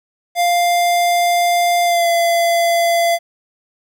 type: tone with pitch glide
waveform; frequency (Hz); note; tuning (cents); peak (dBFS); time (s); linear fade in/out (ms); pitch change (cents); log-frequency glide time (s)
square; 698.5 to 681.4; F5 to F5; 0 to -43; -13; 0.35-3.19; 50; -43; 1.84-2.08
effects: 9-bit